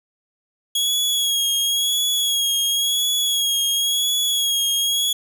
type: tone with vibrato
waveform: sawtooth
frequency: 3322 Hz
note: G#7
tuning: in tune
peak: -15 dBFS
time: 0.75-5.13 s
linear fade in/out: 5 ms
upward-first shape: sine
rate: 0.95 Hz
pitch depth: 36 cents each way
effects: none